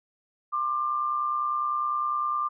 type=tone pair together; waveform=sine; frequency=1061.1 / 1191 Hz; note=C6 / D6; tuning=+24 / +24 cents; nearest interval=major second; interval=200 cents; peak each=-33 / -25 dBFS; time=0.52-2.49 s; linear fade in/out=20 ms; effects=none